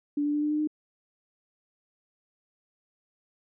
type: tone with pitch steps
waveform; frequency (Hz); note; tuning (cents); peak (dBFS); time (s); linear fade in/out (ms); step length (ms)
sine; 290.8 / 293.5 / 296.2 / 299 / 301.8 / 304.6; D4 / D4 / D4 / D4 / D4 / D#4; -17 / -1 / +15 / +31 / +47 / -37; -24; 0.17-0.674; 5; 84
effects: none